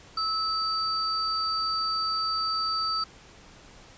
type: tone pair together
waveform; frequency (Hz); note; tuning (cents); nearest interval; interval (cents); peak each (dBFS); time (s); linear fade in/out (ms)
sine; 1300 / 4633; E6 / D8; -24 / -24; octave + minor seventh; 2200; -28; 0.17-3.04; 5
effects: pink hiss -51 dBFS RMS until 3.97 s + resampled to 16000 Hz